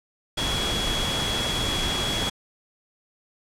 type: tone in noise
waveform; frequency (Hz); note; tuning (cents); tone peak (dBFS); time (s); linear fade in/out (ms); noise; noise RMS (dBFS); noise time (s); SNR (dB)
sine; 3345; G#7; +12; -27; 0.37-2.3; 10; pink; -27; 0.37-2.3; -3
effects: low-pass 9000 Hz 12 dB/octave